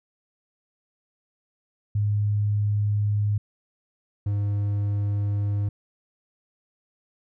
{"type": "tone pair in turn", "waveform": ["sine", "triangle"], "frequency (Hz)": [103.8, 102.02], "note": ["G#2", "G#2"], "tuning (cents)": [0, -30], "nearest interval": "unison", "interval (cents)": 30, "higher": "first", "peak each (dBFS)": -20, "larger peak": "neither", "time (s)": [[1.95, 3.38], [4.26, 5.69]], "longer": "neither", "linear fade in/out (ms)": 5, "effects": []}